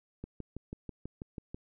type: click train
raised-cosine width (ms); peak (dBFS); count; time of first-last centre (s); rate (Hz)
3; -27; 9; 0.24-1.545; 6.13
effects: none